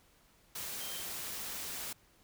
sine tone in noise, 3148 Hz, G7, 7 cents sharp, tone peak -47 dBFS, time 0.8-1.02 s, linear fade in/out 5 ms, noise white, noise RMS -41 dBFS, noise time 0.55-1.93 s, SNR -9 dB, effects pink hiss -66 dBFS RMS until 2.23 s

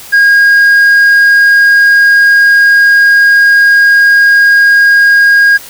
sine tone with tanh clipping, 1630 Hz, G#6, 33 cents flat, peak -3 dBFS, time 0.12-5.58 s, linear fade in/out 20 ms, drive 3 dB, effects white hiss -30 dBFS RMS until 5.69 s

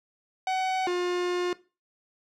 45% pulse tone pair in turn, 752 / 356.3 Hz, F#5 / F4, +28 / +35 cents, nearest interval octave + minor second, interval 1293 cents, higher first, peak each -25 dBFS, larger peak neither, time 0.47-0.87 / 0.87-1.53 s, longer second, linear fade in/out 2 ms, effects noise-tail reverb RT60 0.3 s tail -18 dB re dry + low-pass 5000 Hz 12 dB/octave

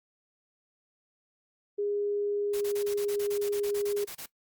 sine tone, 409.5 Hz, G#4, 24 cents flat, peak -27 dBFS, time 1.78-4.05 s, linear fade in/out 10 ms
white noise bursts, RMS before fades -41 dBFS, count 16, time 2.53-4.262 s, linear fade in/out 10 ms, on 82 ms, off 28 ms
effects noise-tail reverb RT60 0.1 s tail -19 dB re dry + Opus 48 kbps

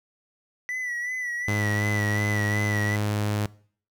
triangle tone with vibrato, 1967 Hz, B6, 7 cents flat, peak -26 dBFS, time 0.69-2.96 s, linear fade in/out 0 ms, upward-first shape sine, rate 2.7 Hz, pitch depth 51 cents each way
sawtooth tone, 104.5 Hz, G#2, 11 cents sharp, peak -20 dBFS, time 1.48-3.46 s, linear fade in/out 0 ms
effects noise-tail reverb RT60 0.5 s tail -21 dB re dry

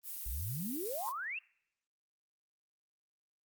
violet noise, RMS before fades -42 dBFS, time 0.03-1.13 s, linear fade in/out 50 ms
sine exponential sweep, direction up, 50.1 to 2803 Hz, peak -37 dBFS, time 0.26-1.39 s, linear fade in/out 5 ms
sine tone with exponential growth, 1061 Hz, C6, 24 cents sharp, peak -34 dBFS, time 0.97-1.09 s, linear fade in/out 1 ms, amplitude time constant 26 ms
effects noise-tail reverb RT60 0.7 s tail -24 dB re dry + Opus 24 kbps

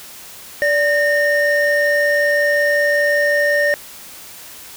triangle tone pair together, 582.2 / 1832 Hz, D5 / A#6, -15 / -31 cents, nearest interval octave + minor sixth, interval 1984 cents, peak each -14 dBFS, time 0.62-3.74 s, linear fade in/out 0 ms, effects white hiss -37 dBFS RMS until 4.76 s

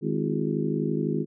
harmonic tone with a mistuned harmonic, 51.91 Hz, G#1, in tune, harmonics 3 / 4 / 5 / 6 / 7 / 8, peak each -29 / -30 / -31 / -32 / -32 / -33 dBFS, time 0.01-1.26 s, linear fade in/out 50 ms, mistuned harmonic 6, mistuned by +96 cents, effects none

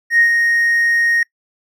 triangle tone with ADSR envelope, 1864.7 Hz, A#6, in tune, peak -4 dBFS, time 0.1-1.23 s, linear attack 93 ms, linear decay 91 ms, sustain -6 dB, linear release 3 ms, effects noise-tail reverb RT60 0.1 s tail -24 dB re dry + tanh soft clip ceiling -5 dBFS

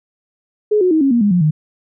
sine tone with pitch steps, 422.1 / 365.3 / 316.2 / 273.7 / 236.9 / 205 / 177.47 / 153.61 Hz, G#4 / F#4 / D#4 / C#4 / A#3 / G#3 / F3 / D#3, +28 / -22 / +28 / -22 / +28 / -22 / +28 / -22 cents, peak -10 dBFS, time 0.71-1.51 s, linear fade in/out 10 ms, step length 100 ms, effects none

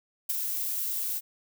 violet noise with ADSR envelope, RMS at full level -27 dBFS, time 0.29-1.21 s, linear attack 8 ms, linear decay 23 ms, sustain -4 dB, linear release 40 ms, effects none

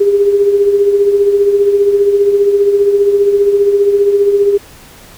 sine tone with tremolo, 403.3 Hz, G4, 49 cents sharp, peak -4 dBFS, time 0-4.58 s, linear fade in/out 10 ms, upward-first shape triangle, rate 15 Hz, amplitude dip 60%, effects pink hiss -38 dBFS RMS until 5.17 s

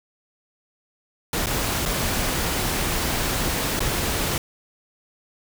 pink noise with dropouts, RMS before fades -24 dBFS, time 1.33-4.38 s, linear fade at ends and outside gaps 2 ms, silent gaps 1.46-1.468 / 1.854-1.859 / 3.794-3.804 s, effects none

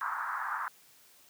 pink band-pass noise, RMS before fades -35 dBFS, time 0.01-0.68 s, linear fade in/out 0 ms, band 930 to 1600 Hz, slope 48 dB/octave, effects white hiss -60 dBFS RMS until 1.29 s + high-pass 100 Hz 12 dB/octave

